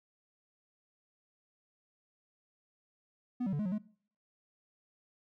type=tone with pitch steps; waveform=triangle; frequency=247.1 / 192.2 / 145.3 / 211.2 / 181.7 / 211.6 Hz; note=B3 / G3 / D3 / G#3 / F#3 / G#3; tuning=+1 / -34 / -18 / +29 / -31 / +33 cents; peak=-29 dBFS; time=3.4-3.784 s; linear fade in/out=10 ms; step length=64 ms; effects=noise-tail reverb RT60 0.5 s tail -21 dB re dry